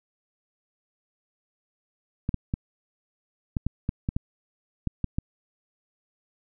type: clicks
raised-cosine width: 5 ms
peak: -13 dBFS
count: 11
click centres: 2.291 / 2.343 / 2.539 / 3.568 / 3.666 / 3.891 / 4.089 / 4.165 / 4.873 / 5.043 / 5.185 s
effects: none